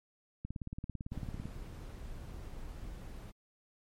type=click train; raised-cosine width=5 ms; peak=-27 dBFS; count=19; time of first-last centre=0.45-1.456 s; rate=17.9 Hz
type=noise; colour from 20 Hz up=brown; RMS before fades=-45 dBFS; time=1.11-3.32 s; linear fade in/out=20 ms
effects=MP3 64 kbps